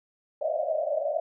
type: band-pass noise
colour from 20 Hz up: white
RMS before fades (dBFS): -28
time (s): 0.41-1.2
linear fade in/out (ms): 5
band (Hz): 570 to 670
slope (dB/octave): 96
effects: none